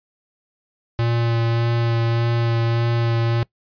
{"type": "tone with vibrato", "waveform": "square", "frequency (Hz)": 116.54, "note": "A#2", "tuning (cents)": 0, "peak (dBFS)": -18, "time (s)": [0.99, 3.43], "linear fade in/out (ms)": 0, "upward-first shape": "sine", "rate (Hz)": 1.7, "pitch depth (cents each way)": 13, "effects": ["noise-tail reverb RT60 0.1 s tail -22 dB re dry", "resampled to 11025 Hz"]}